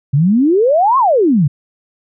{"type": "exponential two-way sweep", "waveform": "sine", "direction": "up then down", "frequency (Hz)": [130.7, 1108.7, 130.7], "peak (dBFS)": -8, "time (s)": [0.13, 1.48], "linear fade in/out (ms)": 10, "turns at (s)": 0.98, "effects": []}